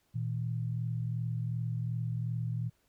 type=tone pair together; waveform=sine; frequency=117.4 / 160.11 Hz; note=A#2 / D#3; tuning=+13 / +50 cents; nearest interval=perfect fourth; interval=537 cents; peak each=-32 / -37 dBFS; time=0.14-2.7 s; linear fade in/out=20 ms; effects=pink hiss -73 dBFS RMS until 2.88 s

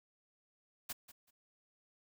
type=noise with echo; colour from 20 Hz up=white; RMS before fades=-41 dBFS; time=0.89-0.93 s; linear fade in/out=10 ms; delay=190 ms; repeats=2; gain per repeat=-15 dB; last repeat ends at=1.31 s; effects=none

